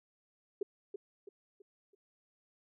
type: tone with echo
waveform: sine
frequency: 400 Hz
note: G4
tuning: 35 cents sharp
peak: -30 dBFS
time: 0.61-0.63 s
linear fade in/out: 5 ms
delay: 330 ms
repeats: 4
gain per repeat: -8 dB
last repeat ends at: 1.95 s
effects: none